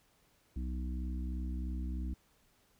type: harmonic tone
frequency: 63.1 Hz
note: B1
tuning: 38 cents sharp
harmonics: 1 / 3 / 4 / 5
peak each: -35 / -45 / -47 / -49 dBFS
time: 0.56-2.14 s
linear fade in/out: 5 ms
effects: pink hiss -70 dBFS RMS until 2.79 s